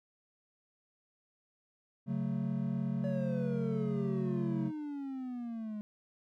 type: chord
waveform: triangle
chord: F# minor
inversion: second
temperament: just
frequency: 138.75 / 185 / 222 Hz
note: C#3 / F#3 / A3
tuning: +2 / 0 / +16 cents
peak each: -34 dBFS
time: 2.06-4.72 s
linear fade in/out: 50 ms
type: exponential sweep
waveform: triangle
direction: down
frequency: 572 to 207.7 Hz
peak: -35 dBFS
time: 3.04-5.81 s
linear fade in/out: 0 ms
effects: none